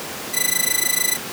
5% pulse tone with amplitude modulation, 2000 Hz, B6, 21 cents sharp, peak -3 dBFS, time 0.33-1.17 s, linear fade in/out 20 ms, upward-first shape sine, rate 26.7 Hz, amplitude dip 95%, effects pink hiss -29 dBFS RMS until 1.32 s + high-pass 200 Hz 12 dB/octave

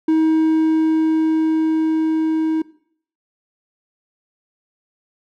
triangle tone with level ramp, 317.6 Hz, D#4, 36 cents sharp, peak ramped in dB -10 to -14 dBFS, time 0.08-2.62 s, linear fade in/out 5 ms, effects noise-tail reverb RT60 0.6 s tail -19 dB re dry

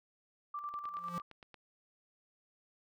sine tone with tremolo, 1174.7 Hz, D6, in tune, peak -37 dBFS, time 0.54-1.22 s, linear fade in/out 5 ms, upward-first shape square, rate 10 Hz, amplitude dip 50%
click train, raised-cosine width 0.3 ms, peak -36 dBFS, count 8, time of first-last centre 0.74-1.543 s, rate 8.72 Hz
square tone with exponential growth, 174.61 Hz, F3, in tune, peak -38 dBFS, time 0.89-1.18 s, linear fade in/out 0 ms, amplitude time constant 62 ms
effects none

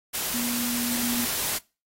sine tone in noise, 240.4 Hz, B3, 46 cents flat, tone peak -28 dBFS, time 0.33-1.26 s, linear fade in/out 20 ms, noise white, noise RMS -28 dBFS, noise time 0.13-1.59 s, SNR -3 dB, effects noise-tail reverb RT60 0.3 s tail -23 dB re dry + AAC 48 kbps

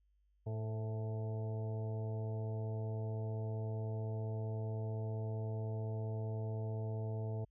harmonic tone with a mistuned harmonic, 110 Hz, A2, in tune, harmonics 1 / 2 / 3 / 4 / 5 / 6 / 7 / 8, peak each -37 / -51 / -55 / -47 / -57 / -50 / -62 / -58 dBFS, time 0.46-7.45 s, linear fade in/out 10 ms, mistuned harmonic 5, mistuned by -46 cents, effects added 50 Hz sine -70 dBFS peak until 7.5 s

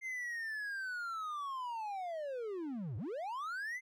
triangle linear two-way sweep, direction down then up, 2100 to 92.5 to 2100 Hz, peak -36 dBFS, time 0.01-3.81 s, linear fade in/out 50 ms, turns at 2.97 s, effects none

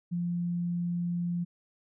sine tone, 173.8 Hz, F3, 8 cents flat, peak -28 dBFS, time 0.11-1.45 s, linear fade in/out 20 ms, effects none

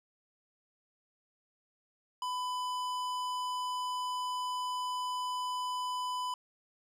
sine tone with tanh clipping, 1000 Hz, B5, 21 cents sharp, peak -35 dBFS, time 2.22-6.34 s, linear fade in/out 2 ms, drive 17 dB, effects none

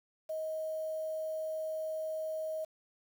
sine tone with quantisation, 631 Hz, D#5, 24 cents sharp, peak -34 dBFS, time 0.29-2.65 s, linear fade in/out 10 ms, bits 9, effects none

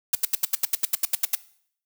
blue noise bursts, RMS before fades -20 dBFS, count 13, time 0.13-1.352 s, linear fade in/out 5 ms, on 22 ms, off 78 ms, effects noise-tail reverb RT60 0.6 s tail -19 dB re dry

